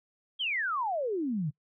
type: exponential sweep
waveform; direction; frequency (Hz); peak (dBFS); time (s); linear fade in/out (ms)
sine; down; 3322 to 137.7; -28; 0.39-1.51; 20
effects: noise-tail reverb RT60 0.1 s tail -23 dB re dry